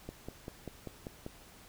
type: click train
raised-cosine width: 2 ms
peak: -27 dBFS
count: 7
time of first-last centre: 0.09-1.264 s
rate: 5.11 Hz
effects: pink hiss -56 dBFS RMS until 1.68 s